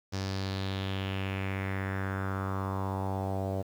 sawtooth tone with low-pass filter sweep, 96.3 Hz, G2, 30 cents flat, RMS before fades -33 dBFS, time 0.12-3.63 s, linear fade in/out 20 ms, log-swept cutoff 5500 to 610 Hz, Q 3.6, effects 9-bit

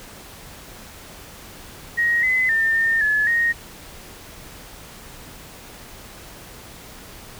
sine tone with pitch steps, 1884 / 2027 / 1803 / 1817 / 1713 / 1865 Hz, A#6 / B6 / A6 / A#6 / A6 / A#6, +18 / +45 / +42 / -45 / -47 / 0 cents, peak -16 dBFS, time 1.97-3.53 s, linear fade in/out 20 ms, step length 260 ms, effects pink hiss -41 dBFS RMS until 7.39 s

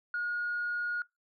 sine tone, 1438 Hz, F#6, 50 cents flat, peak -29 dBFS, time 0.14-1.02 s, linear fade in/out 2 ms, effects noise-tail reverb RT60 0.2 s tail -24 dB re dry + tanh soft clip ceiling -26 dBFS

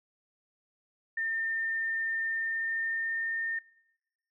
sine tone with pitch glide, 1808 to 1820.6 Hz, A6 to A#6, +47 to -41 cents, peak -29 dBFS, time 1.17-3.59 s, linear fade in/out 5 ms, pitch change +12 cents, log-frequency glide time 2.21-3.47 s, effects noise-tail reverb RT60 1.0 s tail -24 dB re dry

